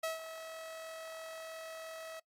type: tone with ADSR envelope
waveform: sawtooth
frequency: 646 Hz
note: E5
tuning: 35 cents flat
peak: -29 dBFS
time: 0.03-2.2 s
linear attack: 8 ms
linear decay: 150 ms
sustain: -11 dB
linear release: 9 ms
effects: noise-tail reverb RT60 0.1 s tail -23 dB re dry + AAC 64 kbps